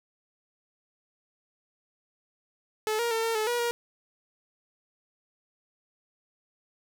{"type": "tone with pitch steps", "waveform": "sawtooth", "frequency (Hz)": [432, 470.8, 451, 455.4, 431.8, 481, 473.7], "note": ["A4", "A#4", "A4", "A#4", "A4", "B4", "A#4"], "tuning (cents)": [-32, 17, 43, -40, -33, -46, 28], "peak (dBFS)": -22, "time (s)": [2.87, 3.71], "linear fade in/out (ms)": 0, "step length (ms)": 120, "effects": []}